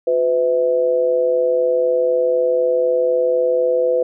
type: tone with amplitude modulation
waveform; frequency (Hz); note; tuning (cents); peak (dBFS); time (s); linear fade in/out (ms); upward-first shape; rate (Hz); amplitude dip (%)
sine; 504; B4; +35; -10; 0.07-4.03; 5; sine; 144; 75
effects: none